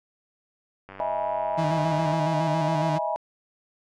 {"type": "click train", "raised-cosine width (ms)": 0.5, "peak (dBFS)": -27, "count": 122, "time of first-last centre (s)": [0.89, 2.141], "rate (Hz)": 96.7}
{"type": "chord", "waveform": "sine", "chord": "E major seventh", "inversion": "third", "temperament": "equal with one note detuned", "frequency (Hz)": [622.3, 659.3, 830.6, 967.4], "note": ["D#5", "E5", "G#5", "B5"], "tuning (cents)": [0, 0, 0, -36], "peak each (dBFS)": -30, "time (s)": [1, 3.16], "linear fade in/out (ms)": 0}
{"type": "tone with vibrato", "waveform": "35% pulse", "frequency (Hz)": 157.4, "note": "D#3", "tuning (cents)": 20, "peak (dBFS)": -23, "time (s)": [1.57, 2.99], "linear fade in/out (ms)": 20, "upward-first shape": "square", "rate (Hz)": 7.2, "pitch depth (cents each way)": 55}
{"effects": ["low-pass 6000 Hz 12 dB/octave"]}